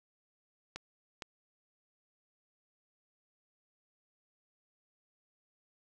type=clicks; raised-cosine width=0.2 ms; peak=-23 dBFS; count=2; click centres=0.76 / 1.222 s; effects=none